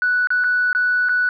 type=tone with dropouts; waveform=sine; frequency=1480 Hz; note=F#6; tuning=in tune; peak=-14 dBFS; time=0.02-1.29 s; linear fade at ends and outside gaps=1 ms; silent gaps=0.272-0.304 / 0.439-0.443 / 0.73-0.749 / 1.087-1.093 s; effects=tanh soft clip ceiling -10 dBFS